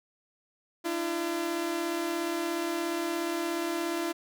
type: tone pair together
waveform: sawtooth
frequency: 301.9 / 338.9 Hz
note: D4 / E4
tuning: +48 / +48 cents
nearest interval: major second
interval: 200 cents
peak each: -32 / -26 dBFS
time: 0.84-4.13 s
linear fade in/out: 20 ms
effects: none